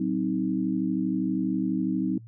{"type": "chord", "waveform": "sine", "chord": "C diminished", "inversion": "second", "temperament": "just", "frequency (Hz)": [188.37, 261.6, 314], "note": ["Gb3", "C4", "Eb4"], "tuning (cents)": [31, 0, 16], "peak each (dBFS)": -28, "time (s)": [0, 2.18], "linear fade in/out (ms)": 5, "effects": ["noise-tail reverb RT60 0.1 s tail -23 dB re dry", "added 114 Hz sine -43 dBFS peak until 2.27 s"]}